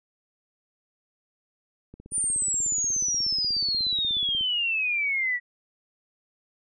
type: click train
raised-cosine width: 3 ms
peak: -31 dBFS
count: 42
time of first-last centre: 1.94-4.41 s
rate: 16.6 Hz
type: exponential sweep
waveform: sine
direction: down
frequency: 9397 to 1922 Hz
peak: -23 dBFS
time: 2.11-5.4 s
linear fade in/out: 50 ms
effects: none